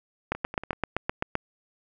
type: two click trains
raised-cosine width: 0.5 ms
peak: -10 / -21 dBFS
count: 9 / 5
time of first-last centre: 0.32-1.354 / 0.35-0.731 s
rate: 7.74 / 10.5 Hz
effects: none

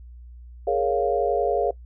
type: chord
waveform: sine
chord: Bb minor seventh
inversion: third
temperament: equal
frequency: 415.3 / 466.2 / 554.4 / 698.5 Hz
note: Ab4 / Bb4 / Db5 / F5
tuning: 0 / 0 / 0 / 0 cents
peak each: -25 dBFS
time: 0.67-1.71 s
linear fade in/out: 5 ms
effects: noise-tail reverb RT60 0.1 s tail -21 dB re dry + added 60 Hz sine -40 dBFS peak until 1.85 s

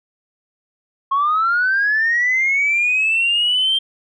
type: linear sweep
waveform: sine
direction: up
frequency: 1077 to 3174 Hz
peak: -13 dBFS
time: 1.11-3.79 s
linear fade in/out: 10 ms
effects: tanh soft clip ceiling -10 dBFS

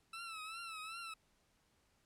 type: tone with vibrato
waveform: 20% pulse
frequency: 1318.5 Hz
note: E6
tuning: in tune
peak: -40 dBFS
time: 0.13-1.14 s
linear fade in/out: 5 ms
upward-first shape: triangle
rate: 2.6 Hz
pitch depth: 92 cents each way
effects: pink hiss -75 dBFS RMS until 2.05 s + low-pass 11000 Hz 12 dB/octave

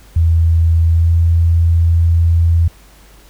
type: tone with pitch glide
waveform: sine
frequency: 82.5 to 83.75 Hz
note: E2 to E2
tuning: +2 to +28 cents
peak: -8 dBFS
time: 0.16-2.68 s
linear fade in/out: 5 ms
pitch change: +26 cents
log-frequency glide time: 0.91-1.09 s
effects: added 50 Hz sine -43 dBFS peak until 3.29 s + pink hiss -46 dBFS RMS until 3.29 s

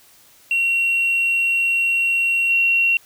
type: tone with level steps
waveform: triangle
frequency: 2738 Hz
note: F7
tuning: 35 cents flat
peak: -13 / -10 dBFS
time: 0.51-2.97 s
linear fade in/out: 2 ms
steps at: 2.49 s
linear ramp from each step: 20 ms
effects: tanh soft clip ceiling -12 dBFS + white hiss -51 dBFS RMS until 3.05 s

